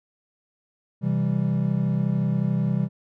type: chord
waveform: triangle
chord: C major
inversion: none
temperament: equal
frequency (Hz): 130.81 / 164.81 / 196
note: C3 / E3 / G3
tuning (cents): 0 / 0 / 0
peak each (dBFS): -23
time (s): 1.01-2.89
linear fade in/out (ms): 50
effects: none